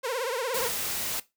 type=tone with vibrato; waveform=sawtooth; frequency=493.5 Hz; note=B4; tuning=1 cent flat; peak=-24 dBFS; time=0.03-0.69 s; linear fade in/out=20 ms; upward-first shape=triangle; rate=17 Hz; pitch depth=200 cents each way
type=noise; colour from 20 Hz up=white; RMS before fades=-31 dBFS; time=0.54-1.2 s; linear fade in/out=5 ms
effects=noise-tail reverb RT60 0.2 s tail -17 dB re dry